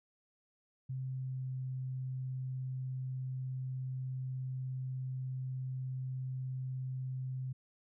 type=tone with pitch glide; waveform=sine; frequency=130.81 to 129.76 Hz; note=C3 to C3; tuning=0 to -14 cents; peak=-36 dBFS; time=0.89-7.53 s; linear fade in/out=10 ms; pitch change=-14 cents; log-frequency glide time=1-1.53 s; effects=none

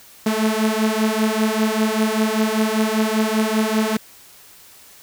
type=beating tone pair; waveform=sawtooth; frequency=215.6 / 220.7 Hz; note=A3 / A3; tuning=-35 / +5 cents; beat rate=5.1 Hz; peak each=-16 / -16 dBFS; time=0.26-3.97 s; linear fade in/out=5 ms; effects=white hiss -46 dBFS RMS until 5.02 s

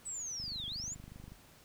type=linear two-way sweep; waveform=sine; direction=down then up; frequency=8090 to 3200 to 7330 Hz; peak=-38 dBFS; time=0.05-0.95 s; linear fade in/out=20 ms; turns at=0.67 s
type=click train; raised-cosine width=5 ms; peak=-37 dBFS; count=24; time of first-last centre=0.4-1.32 s; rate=25 Hz
effects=pink hiss -60 dBFS RMS until 1.64 s

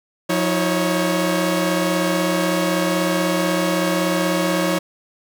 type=tone cluster; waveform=sawtooth; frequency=177.7 / 319.3 / 554 Hz; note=F3 / D#4 / C#5; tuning=+30 / +45 / -1 cents; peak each=-18 dBFS; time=0.29-4.79 s; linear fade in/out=10 ms; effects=none

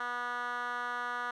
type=tone with band-pass filter; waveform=10% pulse; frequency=243.4 Hz; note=B3; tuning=25 cents flat; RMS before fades=-36 dBFS; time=0-1.31 s; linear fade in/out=5 ms; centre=1400 Hz; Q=2.3; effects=none

